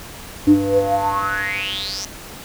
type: tone with band-pass filter sweep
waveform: square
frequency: 98.6 Hz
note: G2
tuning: 11 cents sharp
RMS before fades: -19 dBFS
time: 0.47-2.05 s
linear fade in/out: 0 ms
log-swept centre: 280 to 6000 Hz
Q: 9.5
effects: pink hiss -36 dBFS RMS until 2.44 s